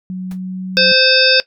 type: tone with pitch glide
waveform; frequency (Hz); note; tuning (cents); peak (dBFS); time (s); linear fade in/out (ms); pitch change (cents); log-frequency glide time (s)
sine; 185 to 186.72; F#3 to F#3; 0 to +16; -21; 0.1-0.92; 0; +16; 0.28-0.77
type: noise with exponential decay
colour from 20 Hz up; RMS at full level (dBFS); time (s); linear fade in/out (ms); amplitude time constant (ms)
pink; -34; 0.31-0.4; 2; 18
type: harmonic tone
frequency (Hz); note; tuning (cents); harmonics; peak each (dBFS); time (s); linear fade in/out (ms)
520; C5; -11; 1 / 3 / 5 / 7 / 9 / 10; -16 / -16 / -16 / -16 / -16 / -16; 0.77-1.4; 0
effects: noise-tail reverb RT60 0.1 s tail -17 dB re dry